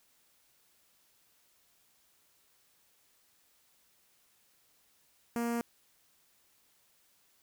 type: tone with notch filter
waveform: sawtooth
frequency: 235.1 Hz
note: A#3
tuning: 15 cents sharp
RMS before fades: -33 dBFS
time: 5.36-5.61 s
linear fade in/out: 0 ms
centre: 3700 Hz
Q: 0.88
effects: white hiss -69 dBFS RMS until 7.42 s